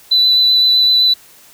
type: tone with vibrato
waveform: sine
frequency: 3990 Hz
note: B7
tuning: 17 cents sharp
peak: -7 dBFS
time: 0.11-1.14 s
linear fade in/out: 10 ms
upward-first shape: sine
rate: 7.8 Hz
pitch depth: 14 cents each way
effects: tanh soft clip ceiling -4 dBFS + white hiss -44 dBFS RMS until 1.53 s

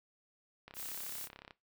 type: click train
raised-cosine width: 0.3 ms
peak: -33 dBFS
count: 29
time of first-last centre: 0.68-1.508 s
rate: 33.8 Hz
type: noise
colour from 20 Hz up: blue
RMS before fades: -43 dBFS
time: 0.74-1.29 s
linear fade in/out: 50 ms
effects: noise-tail reverb RT60 0.2 s tail -18 dB re dry

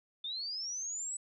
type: linear sweep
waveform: sine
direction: up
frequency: 3520 to 7980 Hz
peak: -36 dBFS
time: 0.24-1.17 s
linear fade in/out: 5 ms
effects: none

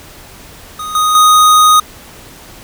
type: tone with level steps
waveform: square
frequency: 1244.5 Hz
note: D#6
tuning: in tune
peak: -21 / -10 / -5 dBFS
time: 0.79-1.8 s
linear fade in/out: 5 ms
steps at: 0.95 / 1.15 s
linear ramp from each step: 2 ms
effects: pink hiss -36 dBFS RMS until 2.63 s

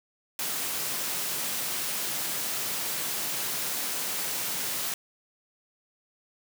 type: high-pass noise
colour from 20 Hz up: white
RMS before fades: -31 dBFS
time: 0.39-4.94 s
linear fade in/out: 2 ms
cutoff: 110 Hz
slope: 48 dB/octave
effects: none

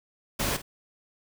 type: noise with echo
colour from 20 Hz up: pink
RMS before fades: -28 dBFS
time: 0.39-0.57 s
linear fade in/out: 10 ms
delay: 50 ms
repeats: 1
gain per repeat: -13 dB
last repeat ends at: 0.62 s
effects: none

